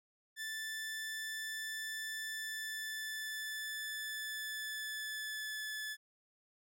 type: tone with pitch glide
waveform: sawtooth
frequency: 1760 to 1728.8 Hz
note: A6 to A6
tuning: 0 to -31 cents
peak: -36 dBFS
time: 0.36-5.97 s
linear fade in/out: 50 ms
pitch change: -31 cents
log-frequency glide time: 2.31-5.64 s
effects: none